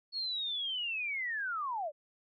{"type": "linear sweep", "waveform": "sine", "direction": "down", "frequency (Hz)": [4379, 553], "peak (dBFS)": -33, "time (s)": [0.12, 1.92], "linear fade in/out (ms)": 50, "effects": []}